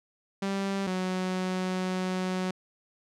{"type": "tone pair in turn", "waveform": "sawtooth", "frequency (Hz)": [196, 185], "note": ["G3", "F#3"], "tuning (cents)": [0, 0], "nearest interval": "minor second", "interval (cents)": 100, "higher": "first", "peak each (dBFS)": -24, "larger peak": "neither", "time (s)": [[0.42, 0.87], [0.87, 2.51]], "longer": "second", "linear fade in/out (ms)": 5, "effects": ["low-pass 7000 Hz 12 dB/octave"]}